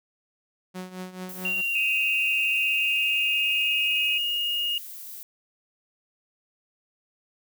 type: tone with tremolo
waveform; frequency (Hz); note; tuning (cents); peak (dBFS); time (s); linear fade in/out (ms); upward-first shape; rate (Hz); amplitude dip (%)
sawtooth; 184.1; F#3; -8; -28; 0.74-1.62; 20; triangle; 4.6; 80
type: noise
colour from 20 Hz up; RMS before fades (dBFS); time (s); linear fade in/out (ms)
violet; -40; 1.29-5.23; 2
type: tone with pitch glide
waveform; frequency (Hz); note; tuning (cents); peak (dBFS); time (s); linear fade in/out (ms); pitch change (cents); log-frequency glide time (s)
sine; 2766 to 2854; F7 to F7; -17 to +37; -24; 1.45-4.78; 2; +54; 2.54-4.13
type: tone with vibrato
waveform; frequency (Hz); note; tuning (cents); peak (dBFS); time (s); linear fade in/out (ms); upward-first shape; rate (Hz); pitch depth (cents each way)
sine; 2533; D#7; +30; -24; 1.75-4.18; 5; square; 17; 11
effects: none